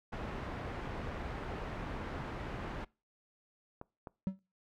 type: low-pass noise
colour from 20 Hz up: pink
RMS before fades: -41 dBFS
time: 0.12-2.85 s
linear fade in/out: 10 ms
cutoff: 1800 Hz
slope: 12 dB/octave
type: clicks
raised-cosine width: 1 ms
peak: -30 dBFS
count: 2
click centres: 3.814 / 4.072 s
type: tone with exponential decay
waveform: triangle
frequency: 190 Hz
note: F#3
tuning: 46 cents sharp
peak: -25 dBFS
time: 4.27-4.39 s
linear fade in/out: 0 ms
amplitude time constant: 24 ms
effects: noise-tail reverb RT60 0.3 s tail -24 dB re dry